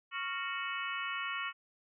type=harmonic tone with a mistuned harmonic; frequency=370 Hz; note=F#4; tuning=in tune; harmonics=3 / 4 / 5 / 6 / 7 / 8; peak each=-40 / -41 / -42 / -43 / -43 / -44 dBFS; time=0.11-1.53 s; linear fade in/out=50 ms; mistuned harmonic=4; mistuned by=-110 cents; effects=none